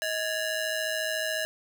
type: ring-modulated tone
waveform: sawtooth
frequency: 1150 Hz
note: D6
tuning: 37 cents flat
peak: -21 dBFS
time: 0.02-1.45 s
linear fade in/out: 0 ms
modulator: 518 Hz
effects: none